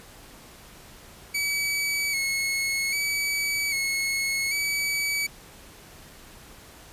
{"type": "tone with vibrato", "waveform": "sawtooth", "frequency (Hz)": 2231, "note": "C#7", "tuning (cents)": 11, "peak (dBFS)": -21, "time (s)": [1.34, 5.27], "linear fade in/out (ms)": 10, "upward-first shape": "square", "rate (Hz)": 0.63, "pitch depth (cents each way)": 39, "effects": ["pink hiss -48 dBFS RMS until 6.92 s", "resampled to 32000 Hz"]}